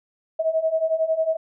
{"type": "beating tone pair", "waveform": "sine", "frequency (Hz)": [635, 646], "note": ["D#5", "E5"], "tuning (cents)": [35, -35], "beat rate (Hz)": 11, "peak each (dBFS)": [-24, -21], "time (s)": [0.39, 1.37], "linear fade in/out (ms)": 10, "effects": []}